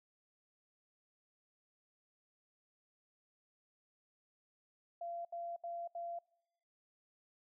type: tone bursts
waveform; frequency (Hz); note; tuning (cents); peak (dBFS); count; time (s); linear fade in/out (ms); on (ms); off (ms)
sine; 686; F5; -31; -40; 4; 5.01-6.189; 5; 240; 73
effects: noise-tail reverb RT60 0.9 s tail -25 dB re dry